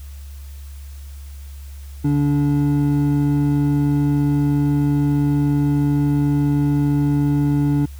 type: tone pair together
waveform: triangle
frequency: 143.7 / 288.9 Hz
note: D3 / D4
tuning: -37 / -28 cents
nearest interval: octave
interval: 1209 cents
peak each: -15 / -16 dBFS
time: 2.04-7.86 s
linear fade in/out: 10 ms
effects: added 70 Hz sine -32 dBFS peak until 7.99 s + white hiss -49 dBFS RMS until 7.99 s